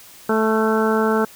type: harmonic tone with a mistuned harmonic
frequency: 219.3 Hz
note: A3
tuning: 6 cents flat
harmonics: 1 / 2 / 3 / 4 / 5 / 6 / 7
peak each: -20 / -19 / -27 / -25 / -29 / -25 / -28 dBFS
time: 0.29-1.25 s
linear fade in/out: 5 ms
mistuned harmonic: 6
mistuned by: +29 cents
effects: white hiss -44 dBFS RMS until 1.35 s